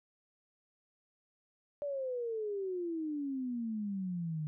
sine exponential sweep, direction down, 586 to 149.9 Hz, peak -34 dBFS, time 1.82-4.47 s, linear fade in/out 0 ms, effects none

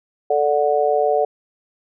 sine chord, D major, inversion second, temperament just, 440.5 / 587.3 / 734.2 Hz, A4 / D5 / F#5, +2 / 0 / -14 cents, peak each -19 dBFS, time 0.3-1.25 s, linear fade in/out 5 ms, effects none

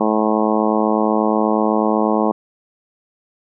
harmonic tone, 108.2 Hz, A2, 29 cents flat, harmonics 2 / 3 / 4 / 5 / 6 / 7 / 8 / 9 / 10, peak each -19 / -21 / -22 / -23 / -24 / -24 / -25 / -26 / -26 dBFS, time 0-2.32 s, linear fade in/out 10 ms, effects none

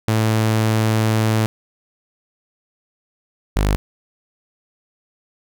sawtooth tone pair in turn, 110 / 50.58 Hz, A2 / G#1, 0 / -45 cents, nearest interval octave + minor second, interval 1345 cents, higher first, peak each -11 dBFS, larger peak neither, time 0.08-1.46 / 3.56-3.76 s, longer first, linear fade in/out 0 ms, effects none

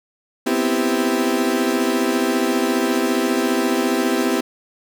35% pulse chord, C major seventh, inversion third, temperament equal, 246.9 / 261.6 / 329.6 / 392 Hz, B3 / C4 / E4 / G4, 0 / 0 / 0 / 0 cents, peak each -21 dBFS, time 0.46-4.41 s, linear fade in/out 10 ms, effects none

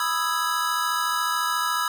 square chord, E major seventh, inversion second, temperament equal, 987.8 / 1244.5 / 1318.5 / 1661.2 Hz, B5 / D#6 / E6 / G#6, 0 / 0 / 0 / 0 cents, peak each -29 / -29 / -28 / -30 dBFS, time 0-1.88 s, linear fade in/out 2 ms, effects none

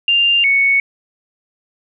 sine tone pair in turn, 2794 / 2218 Hz, F7 / C#7, 0 / 0 cents, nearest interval major third, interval 400 cents, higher first, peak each -10 dBFS, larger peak neither, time 0.08-0.44 / 0.44-0.8 s, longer neither, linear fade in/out 2 ms, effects none

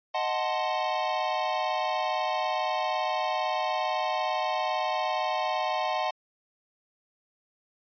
square chord, D# diminished seventh, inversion none, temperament equal, 622.3 / 740 / 880 / 1046.5 Hz, D#5 / F#5 / A5 / C6, 0 / 0 / 0 / 0 cents, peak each -33 / -31 / -33 / -34 dBFS, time 0.14-6.11 s, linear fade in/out 10 ms, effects resampled to 11025 Hz

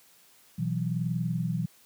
sine chord, B suspended fourth, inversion none, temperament just, 123.47 / 164.63 / 185.21 Hz, B2 / E3 / F#3, 0 / -2 / +2 cents, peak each -31 / -29 / -33 dBFS, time 0.58-1.66 s, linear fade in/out 10 ms, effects white hiss -59 dBFS RMS until 1.85 s + high-pass 80 Hz 12 dB/octave

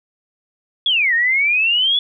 sine exponential two-way sweep, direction down then up, 3450 to 1821 to 3450 Hz, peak -13 dBFS, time 0.86-1.99 s, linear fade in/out 2 ms, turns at 1.14 s, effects none

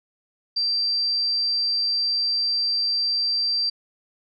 sine tone, 4699 Hz, D8, in tune, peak -20 dBFS, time 0.56-3.7 s, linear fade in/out 10 ms, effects none

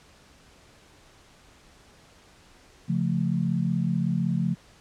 sine chord, Db augmented, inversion none, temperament equal, 138.59 / 174.61 / 220 Hz, Db3 / F3 / A3, 0 / 0 / 0 cents, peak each -28 / -25 / -29 dBFS, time 2.88-4.55 s, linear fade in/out 20 ms, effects pink hiss -55 dBFS RMS until 4.8 s + low-pass 8000 Hz 12 dB/octave

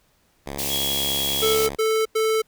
5% pulse tone with vibrato, 69.9 Hz, C#2, 15 cents sharp, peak -19 dBFS, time 0.46-1.76 s, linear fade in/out 5 ms, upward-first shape sine, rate 12 Hz, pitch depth 25 cents each way
white high-pass noise, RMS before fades -27 dBFS, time 0.58-1.67 s, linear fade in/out 10 ms, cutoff 2300 Hz, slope 48 dB/octave
sine tone, 3322 Hz, G#7, in tune, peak -24 dBFS, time 0.68-1.57 s, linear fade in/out 50 ms
square tone bursts, 440 Hz, A4, in tune, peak -19 dBFS, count 3, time 1.42-2.42 s, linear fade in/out 10 ms, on 270 ms, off 95 ms
effects pink hiss -63 dBFS RMS until 2.47 s

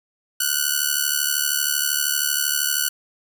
5% pulse ring-modulated tone, 1480 Hz, F#6, in tune, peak -5 dBFS, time 0.4-2.89 s, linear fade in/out 5 ms, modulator 36.4 Hz, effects none

